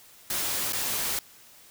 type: noise with dropouts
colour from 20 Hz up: white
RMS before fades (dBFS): -29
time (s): 0.3-1.19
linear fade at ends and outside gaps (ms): 2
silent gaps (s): 0.724-0.731
effects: white hiss -53 dBFS RMS until 1.7 s